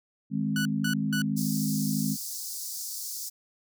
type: chord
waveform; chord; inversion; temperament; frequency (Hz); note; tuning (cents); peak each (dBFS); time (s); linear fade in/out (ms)
sine; Ab major; second; equal; 155.56 / 207.7 / 261.6; Eb3 / Ab3 / C4; 0 / 0 / 0; -31 / -28 / -31; 0.3-2.17; 50
type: tone bursts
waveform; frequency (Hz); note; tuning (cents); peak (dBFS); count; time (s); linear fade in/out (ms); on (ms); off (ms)
sawtooth; 1480; F#6; 0; -25; 3; 0.56-1.219; 2; 93; 190
type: high-pass noise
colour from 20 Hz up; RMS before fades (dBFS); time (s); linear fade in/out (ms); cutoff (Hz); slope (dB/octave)
pink; -36; 1.36-3.3; 20; 4700; 48
effects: none